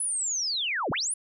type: linear two-way sweep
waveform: sine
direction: down then up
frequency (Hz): 10310 to 93.8 to 10310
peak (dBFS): -26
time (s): 0-1.14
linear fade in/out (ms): 5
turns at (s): 0.91
effects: none